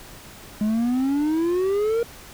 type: exponential sweep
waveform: triangle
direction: up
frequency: 207.7 to 472.6 Hz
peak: -17 dBFS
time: 0.61-2.03 s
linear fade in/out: 2 ms
effects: pink hiss -43 dBFS RMS until 2.33 s